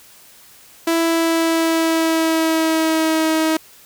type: tone with pitch glide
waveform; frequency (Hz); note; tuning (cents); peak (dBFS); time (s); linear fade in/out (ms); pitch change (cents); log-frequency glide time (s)
sawtooth; 331.1 to 317.8; E4 to D#4; +8 to +37; -11; 0.87-3.57; 5; -71; 1.01-3.3
effects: white hiss -46 dBFS RMS until 3.85 s